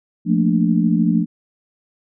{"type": "chord", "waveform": "sine", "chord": "Bb major seventh", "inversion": "second", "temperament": "equal", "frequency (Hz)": [174.61, 220, 233.1, 293.7], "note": ["F3", "A3", "Bb3", "D4"], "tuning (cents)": [0, 0, 0, 0], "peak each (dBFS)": [-17, -18, -21, -21], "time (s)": [0.25, 1.26], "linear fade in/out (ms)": 50, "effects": []}